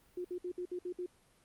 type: tone bursts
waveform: sine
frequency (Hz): 358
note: F4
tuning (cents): +43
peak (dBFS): -36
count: 7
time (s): 0.17-1.062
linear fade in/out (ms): 5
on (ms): 76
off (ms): 60
effects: pink hiss -67 dBFS RMS until 1.44 s + Opus 32 kbps